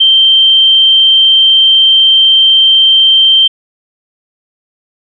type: tone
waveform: sine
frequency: 3136 Hz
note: G7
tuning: in tune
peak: -3 dBFS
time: 0-3.48 s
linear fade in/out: 10 ms
effects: none